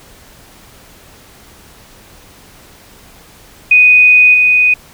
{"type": "tone with level steps", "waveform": "sine", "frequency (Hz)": 2489, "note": "D#7", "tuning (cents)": 0, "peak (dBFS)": [-3, -6], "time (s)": [3.71, 4.74], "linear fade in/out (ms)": 5, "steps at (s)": 4.34, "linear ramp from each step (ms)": 2, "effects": ["pink hiss -41 dBFS RMS until 4.93 s"]}